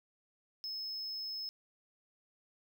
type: tone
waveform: triangle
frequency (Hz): 5190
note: E8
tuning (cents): -28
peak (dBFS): -37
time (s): 0.64-1.49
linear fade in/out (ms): 0
effects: none